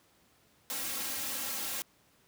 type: noise with comb filter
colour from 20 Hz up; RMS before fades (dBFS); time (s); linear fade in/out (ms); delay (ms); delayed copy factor
white; -36; 0.7-1.82; 0; 3.7; +0.7
effects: pink hiss -66 dBFS RMS until 2.27 s + high-pass 80 Hz 12 dB/octave